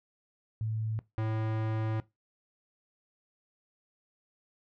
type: tone pair in turn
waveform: sine / square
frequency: 110 / 110 Hz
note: A2 / A2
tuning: 0 / 0 cents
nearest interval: unison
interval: 0 cents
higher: neither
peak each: -30 / -30 dBFS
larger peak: neither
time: 0.61-0.99 / 1.18-2 s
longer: second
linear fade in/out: 0 ms
effects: noise-tail reverb RT60 0.2 s tail -19 dB re dry + low-pass 2000 Hz 12 dB/octave